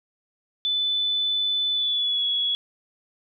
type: tone with pitch glide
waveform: sine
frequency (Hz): 3501 to 3364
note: A7 to G#7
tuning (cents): -9 to +22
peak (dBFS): -21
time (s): 0.65-2.55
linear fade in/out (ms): 0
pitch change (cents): -69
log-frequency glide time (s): 1.72-2.24
effects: none